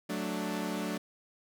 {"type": "chord", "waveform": "sawtooth", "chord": "D major", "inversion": "first", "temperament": "equal", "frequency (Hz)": [185, 220, 293.7], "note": ["F#3", "A3", "D4"], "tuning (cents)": [0, 0, 0], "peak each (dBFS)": -33, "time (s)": [0.09, 0.98], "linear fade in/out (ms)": 10, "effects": []}